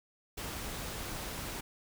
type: noise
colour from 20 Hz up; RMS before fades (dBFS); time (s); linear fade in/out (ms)
pink; -40; 0.37-1.61; 10
effects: none